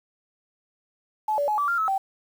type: tone with pitch steps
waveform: sine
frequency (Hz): 859 / 575 / 847 / 1156 / 1390 / 1297 / 776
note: A5 / D5 / G#5 / D6 / F6 / E6 / G5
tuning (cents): -42 / -37 / +34 / -28 / -9 / -28 / -18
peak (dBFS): -21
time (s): 1.28-1.98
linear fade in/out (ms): 5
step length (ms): 100
effects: 8-bit